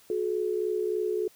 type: tone pair together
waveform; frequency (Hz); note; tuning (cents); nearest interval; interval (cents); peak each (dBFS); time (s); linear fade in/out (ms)
sine; 364.8 / 428.1; F#4 / A4; -24 / -47; minor third; 277; -29 / -28; 0.1-1.28; 2
effects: white hiss -58 dBFS RMS until 1.35 s